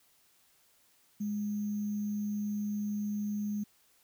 sine tone with sample-and-hold, 207.3 Hz, G#3, 3 cents flat, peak -31 dBFS, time 1.2-3.64 s, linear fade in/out 10 ms, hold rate 6300 Hz, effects white hiss -67 dBFS RMS until 4.03 s

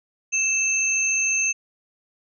sine tone pair together, 2637 / 6323 Hz, E7 / G8, 0 / +14 cents, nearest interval octave + minor third, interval 1514 cents, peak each -22 dBFS, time 0.32-1.53 s, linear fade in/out 20 ms, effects none

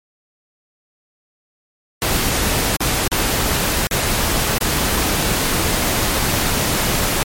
pink noise with dropouts, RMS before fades -18 dBFS, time 2.02-7.23 s, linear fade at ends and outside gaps 0 ms, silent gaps 2.765-2.805 / 3.077-3.117 / 3.87-3.911 / 4.582-4.61 s, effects MP3 64 kbps

